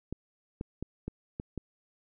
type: clicks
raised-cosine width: 3 ms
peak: -22 dBFS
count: 6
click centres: 0.126 / 0.611 / 0.826 / 1.08 / 1.399 / 1.577 s
effects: none